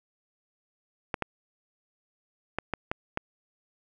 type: clicks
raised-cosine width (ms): 0.5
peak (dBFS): -13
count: 6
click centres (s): 1.142 / 1.223 / 2.586 / 2.737 / 2.915 / 3.174
effects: none